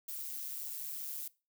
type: noise with amplitude modulation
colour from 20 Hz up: violet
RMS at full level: -39 dBFS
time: 0.08-1.28 s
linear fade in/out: 5 ms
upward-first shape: sine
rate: 141 Hz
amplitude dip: 55%
effects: noise-tail reverb RT60 0.3 s tail -21 dB re dry